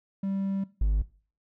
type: tone pair in turn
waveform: triangle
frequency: 195 / 51.14 Hz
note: G3 / G#1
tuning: -9 / -26 cents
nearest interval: octave + major seventh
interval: 2317 cents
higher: first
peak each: -25 / -18 dBFS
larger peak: second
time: 0.23-0.64 / 0.81-1.02 s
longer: first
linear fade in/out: 5 ms
effects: noise-tail reverb RT60 0.4 s tail -20 dB re dry + tanh soft clip ceiling -14 dBFS